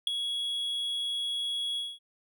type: tone with ADSR envelope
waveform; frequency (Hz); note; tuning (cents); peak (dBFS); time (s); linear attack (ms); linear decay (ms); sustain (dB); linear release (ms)
triangle; 3341; G#7; +10; -17; 0.07-1.99; 4; 4; -11; 220
effects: none